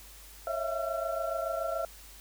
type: tone cluster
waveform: sine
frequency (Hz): 550 / 648 / 675 / 1356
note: C#5 / E5 / E5 / E6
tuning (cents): -14 / -30 / +41 / +49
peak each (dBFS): -37 / -34 / -35 / -37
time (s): 0.47-1.85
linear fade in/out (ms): 2
effects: added 50 Hz sine -52 dBFS peak until 2.2 s + white hiss -52 dBFS RMS until 2.2 s